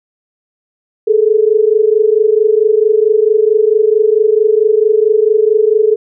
sine tone pair together, 420 / 444.5 Hz, G#4 / A4, +19 / +18 cents, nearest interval minor second, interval 99 cents, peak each -10 dBFS, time 1.07-5.96 s, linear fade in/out 10 ms, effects none

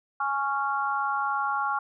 sine chord, Db major, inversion second, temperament just, 831.5 / 1108.7 / 1385.9 Hz, Ab5 / Db6 / F6, +2 / 0 / -14 cents, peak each -29 dBFS, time 0.2-1.79 s, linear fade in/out 5 ms, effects none

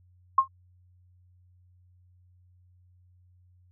sine tone with exponential decay, 1068 Hz, C6, 35 cents sharp, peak -12 dBFS, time 0.38-0.48 s, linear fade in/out 5 ms, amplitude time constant 20 ms, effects added 90 Hz sine -57 dBFS peak until 3.71 s

